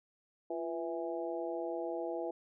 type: harmonic tone with a mistuned harmonic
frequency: 164.81 Hz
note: E3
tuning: in tune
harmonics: 2 / 3 / 4 / 5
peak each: -39 / -40 / -40 / -45 dBFS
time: 0.5-2.31 s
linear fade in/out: 5 ms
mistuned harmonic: 2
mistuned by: +69 cents
effects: none